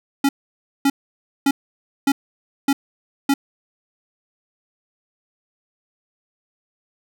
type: tone bursts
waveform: square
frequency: 277.2 Hz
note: C#4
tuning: in tune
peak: -14 dBFS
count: 6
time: 0.24-3.34 s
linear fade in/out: 5 ms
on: 50 ms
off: 560 ms
effects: none